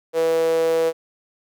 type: tone with high-pass filter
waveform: sawtooth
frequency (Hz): 163.4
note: E3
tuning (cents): -15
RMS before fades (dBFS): -19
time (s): 0.13-0.93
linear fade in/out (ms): 50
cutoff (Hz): 490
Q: 7.7
effects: none